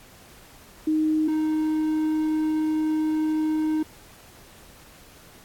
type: tone pair in turn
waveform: sine / triangle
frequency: 311.1 / 311.1 Hz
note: D#4 / D#4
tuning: 0 / 0 cents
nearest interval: unison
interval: 0 cents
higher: neither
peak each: -19 dBFS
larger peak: neither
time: 0.87-1.28 / 1.28-3.83 s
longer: second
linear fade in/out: 5 ms
effects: pink hiss -50 dBFS RMS until 5.44 s + AAC 64 kbps